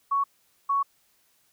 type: tone bursts at uneven times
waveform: sine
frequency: 1114 Hz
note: C#6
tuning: 8 cents sharp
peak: -21 dBFS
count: 2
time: 0.11-0.24 / 0.69-0.83 s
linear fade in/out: 10 ms
effects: white hiss -66 dBFS RMS until 1.52 s